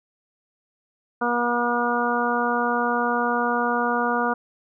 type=harmonic tone; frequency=240 Hz; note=B3; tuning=49 cents flat; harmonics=1 / 2 / 3 / 4 / 5 / 6; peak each=-27 / -27 / -27 / -27 / -27 / -27 dBFS; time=1.21-4.34 s; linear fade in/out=10 ms; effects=none